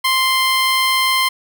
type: tone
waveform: 15% pulse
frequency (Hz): 1046.5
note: C6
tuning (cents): 0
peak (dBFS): -7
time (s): 0.04-1.29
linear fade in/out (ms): 10
effects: none